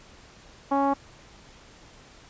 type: tone with low-pass filter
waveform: sawtooth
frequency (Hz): 277.2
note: C#4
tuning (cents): 0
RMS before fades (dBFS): -23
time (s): 0.71-0.94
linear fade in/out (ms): 10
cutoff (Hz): 960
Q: 7
effects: pink hiss -51 dBFS RMS until 2.29 s + resampled to 16000 Hz